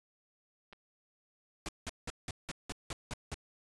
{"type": "clicks", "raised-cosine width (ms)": 0.3, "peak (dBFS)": -36, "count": 2, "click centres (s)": [0.727, 0.732]}
{"type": "noise bursts", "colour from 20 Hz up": "pink", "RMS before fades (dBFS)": -39, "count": 9, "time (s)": [1.66, 3.343], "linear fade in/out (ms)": 0, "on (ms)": 27, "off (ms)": 180}
{"effects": ["resampled to 22050 Hz"]}